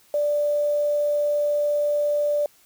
sine tone with quantisation, 587.3 Hz, D5, in tune, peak -19 dBFS, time 0.14-2.46 s, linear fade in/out 2 ms, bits 7, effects white hiss -57 dBFS RMS until 2.65 s

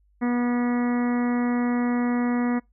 harmonic tone, 242.7 Hz, B3, 30 cents flat, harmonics 1 / 2 / 3 / 4 / 5 / 6 / 7 / 8 / 9, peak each -21 / -33 / -35 / -37 / -38 / -43 / -42 / -39 / -44 dBFS, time 0.21-2.6 s, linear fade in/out 20 ms, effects noise-tail reverb RT60 0.2 s tail -26 dB re dry + added 50 Hz sine -59 dBFS peak until 2.72 s

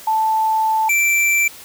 sine / square tone pair in turn, 879 / 2341 Hz, A5 / D7, -2 / -6 cents, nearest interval octave + perfect fourth, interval 1696 cents, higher second, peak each -14 dBFS, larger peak neither, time 0.07-0.89 / 0.89-1.48 s, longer first, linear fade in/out 5 ms, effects white hiss -39 dBFS RMS until 1.64 s

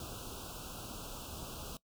pink band-stop noise, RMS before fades -45 dBFS, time 0-1.77 s, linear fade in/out 2 ms, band 1500 to 2600 Hz, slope 96 dB/octave, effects noise-tail reverb RT60 0.1 s tail -21 dB re dry

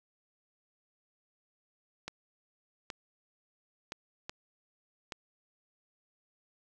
clicks, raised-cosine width 0.2 ms, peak -21 dBFS, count 5, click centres 2.08 / 2.902 / 3.921 / 4.295 / 5.122 s, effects none

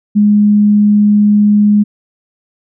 sine tone, 207.7 Hz, G#3, in tune, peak -5 dBFS, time 0.15-1.84 s, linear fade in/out 20 ms, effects none

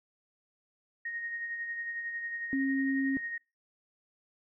sine tone with tremolo, 1864.7 Hz, A#6, in tune, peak -33 dBFS, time 1.05-3.38 s, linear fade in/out 5 ms, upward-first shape sine, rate 11 Hz, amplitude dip 40%
sine tone, 271.1 Hz, C#4, 38 cents flat, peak -27 dBFS, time 2.53-3.17 s, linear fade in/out 0 ms
effects noise-tail reverb RT60 0.3 s tail -25 dB re dry

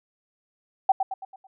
sine tone with echo, 769 Hz, G5, 33 cents flat, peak -13 dBFS, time 0.89-0.92 s, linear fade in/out 5 ms, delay 110 ms, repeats 5, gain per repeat -7 dB, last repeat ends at 1.47 s, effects none

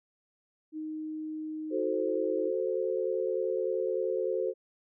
sine tone with pitch glide, 311.1 to 320 Hz, D#4 to D#4, 0 to +49 cents, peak -34 dBFS, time 0.72-2.52 s, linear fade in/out 50 ms, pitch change +49 cents, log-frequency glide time 1.78-2.05 s
sine chord, F# diminished, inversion none, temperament equal, 370 / 440 / 523.3 Hz, F#4 / A4 / C5, 0 / 0 / 0 cents, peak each -32 dBFS, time 1.7-4.54 s, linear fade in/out 50 ms
effects none

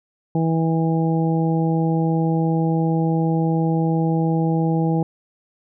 harmonic tone, 162.8 Hz, E3, 21 cents flat, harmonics 1 / 2 / 3 / 4 / 5, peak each -18 / -23 / -27 / -34 / -28 dBFS, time 0.35-5.03 s, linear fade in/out 2 ms, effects none

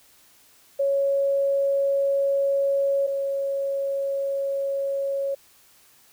sine tone pair in turn, 554.4 / 552.1 Hz, C#5 / C#5, 0 / -7 cents, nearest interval unison, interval 7 cents, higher first, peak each -19 / -23 dBFS, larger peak first, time 0.79-3.07 / 3.07-5.35 s, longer neither, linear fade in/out 10 ms, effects white hiss -56 dBFS RMS until 6.12 s

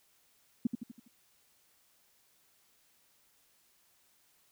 sine tone with echo, 235.1 Hz, A#3, 15 cents sharp, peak -24 dBFS, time 0.65-0.67 s, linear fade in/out 5 ms, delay 82 ms, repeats 5, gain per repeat -6 dB, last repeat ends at 1.08 s, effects white hiss -69 dBFS RMS until 4.51 s

